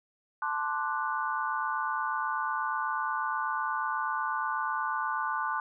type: chord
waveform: sine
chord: D dominant seventh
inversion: second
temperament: equal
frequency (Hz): 880 / 1046.5 / 1174.7 / 1480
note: A5 / C6 / D6 / F#6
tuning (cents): 0 / 0 / 0 / 0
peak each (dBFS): -34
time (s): 0.42-5.6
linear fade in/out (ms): 2
effects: none